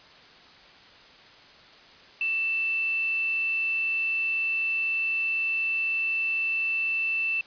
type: tone with quantisation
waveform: sine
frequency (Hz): 2662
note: E7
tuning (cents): +16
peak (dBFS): -24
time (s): 2.21-7.41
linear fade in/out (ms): 2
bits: 7
effects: white hiss -51 dBFS RMS until 7.46 s + resampled to 11025 Hz